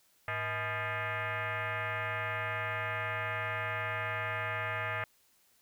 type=tone with frequency modulation; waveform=sine; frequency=265.3 Hz; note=C4; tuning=24 cents sharp; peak=-32 dBFS; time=0.28-5.04 s; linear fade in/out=2 ms; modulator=372 Hz; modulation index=5.6; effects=white hiss -68 dBFS RMS until 5.61 s